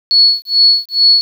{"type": "tone with tremolo", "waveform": "sine", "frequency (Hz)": 4389, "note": "C#8", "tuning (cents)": -18, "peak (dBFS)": -4, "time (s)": [0.11, 1.21], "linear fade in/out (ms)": 0, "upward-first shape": "sine", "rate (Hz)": 2.3, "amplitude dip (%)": 100, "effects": ["7-bit"]}